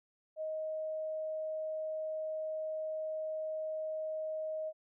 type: tone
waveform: sine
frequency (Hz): 627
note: D#5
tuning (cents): +13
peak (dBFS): -35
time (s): 0.36-4.73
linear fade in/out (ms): 50
effects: none